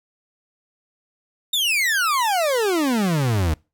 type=exponential sweep; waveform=40% pulse; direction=down; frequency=3729 to 73.9 Hz; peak=-17 dBFS; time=1.53-3.54 s; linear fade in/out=5 ms; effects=noise-tail reverb RT60 0.3 s tail -26 dB re dry